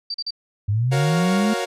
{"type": "tone bursts", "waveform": "sine", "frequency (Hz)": 4649, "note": "D8", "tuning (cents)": -18, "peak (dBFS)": -24, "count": 3, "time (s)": [0.1, 0.307], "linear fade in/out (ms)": 5, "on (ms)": 43, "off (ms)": 39}
{"type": "linear sweep", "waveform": "sine", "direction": "up", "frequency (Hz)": [98, 220], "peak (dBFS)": -17, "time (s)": [0.68, 1.54], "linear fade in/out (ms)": 10}
{"type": "chord", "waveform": "sawtooth", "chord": "Gb major seventh", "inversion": "none", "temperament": "equal with one note detuned", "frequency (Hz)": [370, 466.2, 554.4, 702.1], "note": ["Gb4", "Bb4", "Db5", "F5"], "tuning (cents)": [0, 0, 0, 9], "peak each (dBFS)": -24, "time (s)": [0.91, 1.66], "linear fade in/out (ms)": 20}
{"type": "click", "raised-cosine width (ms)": 2, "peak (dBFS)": -27, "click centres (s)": 0.965}
{"effects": ["low-pass 10000 Hz 12 dB/octave"]}